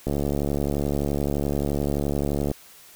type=click train; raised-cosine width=2 ms; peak=-12 dBFS; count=176; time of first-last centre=0.07-2.514 s; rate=71.6 Hz; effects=white hiss -49 dBFS RMS until 2.95 s